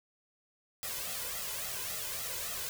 white noise with flanger, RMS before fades -38 dBFS, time 0.83-2.69 s, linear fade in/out 0 ms, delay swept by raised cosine 1.5 to 2.01 ms, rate 3.6 Hz, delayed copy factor +0.75, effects none

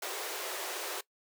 pink high-pass noise, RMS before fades -38 dBFS, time 0.02-1.01 s, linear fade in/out 5 ms, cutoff 340 Hz, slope 96 dB/octave, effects noise-tail reverb RT60 0.1 s tail -20 dB re dry

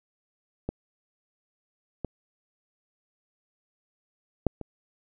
clicks, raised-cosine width 2 ms, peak -16 / -17 / -8 / -23 dBFS, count 4, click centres 0.69 / 2.047 / 4.467 / 4.613 s, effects none

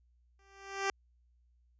10% pulse tone with exponential growth, 392 Hz, G4, in tune, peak -20 dBFS, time 0.39-0.9 s, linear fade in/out 1 ms, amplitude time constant 110 ms, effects added 60 Hz sine -65 dBFS peak until 1.79 s + resampled to 16000 Hz

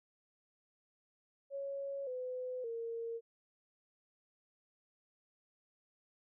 sine tone with pitch steps, 554.4 / 505.5 / 460.8 Hz, C#5 / B4 / A#4, 0 / +40 / -20 cents, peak -38 dBFS, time 1.5-3.21 s, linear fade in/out 50 ms, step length 570 ms, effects none

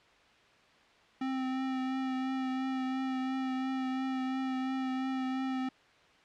square tone with vibrato, 261.6 Hz, C4, in tune, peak -32 dBFS, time 1.21-5.69 s, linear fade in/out 5 ms, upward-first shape triangle, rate 2.9 Hz, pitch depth 20 cents each way, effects white hiss -61 dBFS RMS until 6.24 s + low-pass 3000 Hz 12 dB/octave

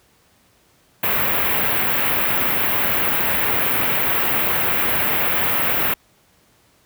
white band-stop noise, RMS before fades -19 dBFS, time 1.03-5.94 s, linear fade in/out 5 ms, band 2700 to 15000 Hz, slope 24 dB/octave, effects pink hiss -57 dBFS RMS until 6.85 s + high-pass 60 Hz 12 dB/octave

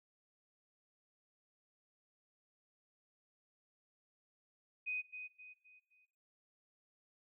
sine tone with echo, 2500 Hz, D#7, 8 cents sharp, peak -37 dBFS, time 4.86-5.02 s, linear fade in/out 20 ms, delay 260 ms, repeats 4, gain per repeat -8 dB, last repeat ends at 6.06 s, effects noise-tail reverb RT60 0.6 s tail -17 dB re dry

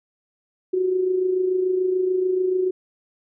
sine tone with amplitude modulation, 370 Hz, F#4, in tune, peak -16 dBFS, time 0.73-2.71 s, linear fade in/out 10 ms, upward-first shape sine, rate 26.9 Hz, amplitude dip 50%, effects none

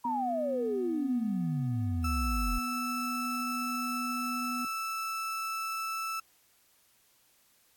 sine exponential sweep, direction down, 975 to 40.73 Hz, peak -29 dBFS, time 0.04-2.59 s, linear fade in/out 10 ms
triangle tone with pitch glide, 249 to 246.6 Hz, B3 to B3, +14 to -2 cents, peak -33 dBFS, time 0.05-4.65 s, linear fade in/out 2 ms, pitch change -16 cents, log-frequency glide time 0.16-2.14 s
35% pulse tone, 1318.5 Hz, E6, in tune, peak -31 dBFS, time 2.04-6.2 s, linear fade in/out 5 ms
effects white hiss -66 dBFS RMS until 7.76 s + AAC 64 kbps

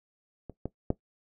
clicks, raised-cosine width 2 ms, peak -27 / -19 / -12 dBFS, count 3, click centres 0.497 / 0.656 / 0.904 s, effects noise-tail reverb RT60 0.1 s tail -17 dB re dry

